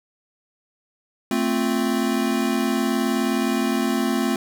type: chord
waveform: square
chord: F major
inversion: first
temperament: equal with one note detuned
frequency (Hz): 222.3 / 261.6 / 349.2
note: A3 / C4 / F4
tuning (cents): +18 / 0 / 0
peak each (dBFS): -24 / -24 / -27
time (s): 1.31-4.36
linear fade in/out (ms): 2
effects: none